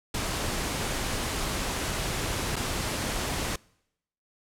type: noise with dropouts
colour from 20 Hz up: pink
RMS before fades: -30 dBFS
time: 0.14-3.56 s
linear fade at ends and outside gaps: 5 ms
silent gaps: 2.559-2.563 s
effects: noise-tail reverb RT60 0.8 s tail -25 dB re dry + low-pass 11000 Hz 12 dB/octave